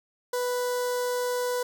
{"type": "tone with notch filter", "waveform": "sawtooth", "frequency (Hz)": 493.9, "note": "B4", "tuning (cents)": 0, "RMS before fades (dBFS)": -28, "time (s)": [0.33, 1.63], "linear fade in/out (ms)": 5, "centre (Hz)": 2500, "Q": 0.94, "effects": []}